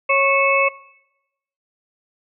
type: harmonic tone with a mistuned harmonic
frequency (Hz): 550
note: C#5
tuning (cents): -14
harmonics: 1 / 2 / 4 / 5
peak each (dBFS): -19 / -19 / -19 / -19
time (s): 0.09-0.69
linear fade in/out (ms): 10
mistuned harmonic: 5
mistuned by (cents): -90
effects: noise-tail reverb RT60 0.9 s tail -22 dB re dry